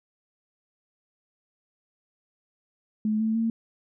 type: tone with pitch steps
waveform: sine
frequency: 215.1 / 220.9 / 226.8 Hz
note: A3 / A3 / A#3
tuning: -39 / +7 / -47 cents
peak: -22 dBFS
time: 3.05-3.5 s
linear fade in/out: 2 ms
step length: 150 ms
effects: none